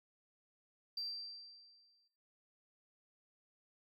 sine tone with exponential decay, 4699 Hz, D8, in tune, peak -36 dBFS, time 0.97-2.08 s, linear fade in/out 5 ms, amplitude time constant 240 ms, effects noise-tail reverb RT60 0.9 s tail -17 dB re dry + tanh soft clip ceiling -34 dBFS

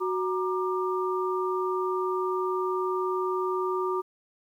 sine tone cluster, 370.8 / 940 / 1190 Hz, F#4 / A#5 / D6, +4 / +14 / +22 cents, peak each -27 / -34 / -31 dBFS, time 0-4.02 s, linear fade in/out 20 ms, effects 10-bit

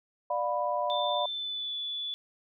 sine chord, B diminished, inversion first, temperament just, 592.7 / 711.2 / 987.8 Hz, D5 / F5 / B5, +16 / +31 / 0 cents, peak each -31 / -32 / -31 dBFS, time 0.3-1.26 s, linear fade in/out 5 ms
sine tone with pitch glide, 3553 to 3450 Hz, A7 to A7, +16 to -35 cents, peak -32 dBFS, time 0.9-2.14 s, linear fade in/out 0 ms, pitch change -51 cents, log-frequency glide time 1.24-1.75 s
effects none

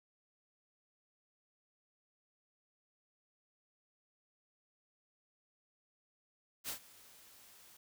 white noise with ADSR envelope, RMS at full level -39 dBFS, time 6.64-7.77 s, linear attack 47 ms, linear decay 100 ms, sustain -21 dB, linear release 4 ms, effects none

